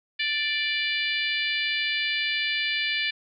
harmonic tone, 587.3 Hz, D5, in tune, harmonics 3 / 4 / 5 / 6 / 7 / 8, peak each -30 / -28 / -31 / -32 / -35 / -38 dBFS, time 0.19-3.11 s, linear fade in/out 10 ms, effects none

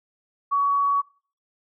sine tone, 1127 Hz, C#6, 28 cents sharp, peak -18 dBFS, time 0.51-1.02 s, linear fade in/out 20 ms, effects noise-tail reverb RT60 0.4 s tail -19 dB re dry

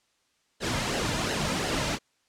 pink noise with flanger, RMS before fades -28 dBFS, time 0.6-1.99 s, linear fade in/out 50 ms, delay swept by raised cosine 0.84 to 2.74 ms, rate 2.8 Hz, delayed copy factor -0.65, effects white hiss -70 dBFS RMS until 2.28 s + low-pass 7000 Hz 12 dB/octave

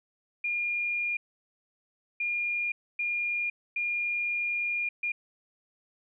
sine tone bursts at uneven times, 2417 Hz, D7, 49 cents sharp, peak -27 dBFS, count 5, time 0.44-1.17 / 2.2-2.72 / 2.99-3.5 / 3.76-4.89 / 5.03-5.12 s, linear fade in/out 5 ms, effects none

